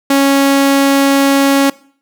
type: tone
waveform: sawtooth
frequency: 276.2 Hz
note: C#4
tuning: 6 cents flat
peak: -4 dBFS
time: 0.1-1.7 s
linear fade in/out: 5 ms
effects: noise-tail reverb RT60 0.5 s tail -21 dB re dry